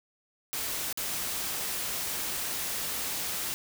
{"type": "noise with dropouts", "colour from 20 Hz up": "white", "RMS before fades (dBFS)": -33, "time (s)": [0.53, 3.54], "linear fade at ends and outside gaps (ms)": 0, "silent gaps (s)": [0.927, 0.974], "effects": []}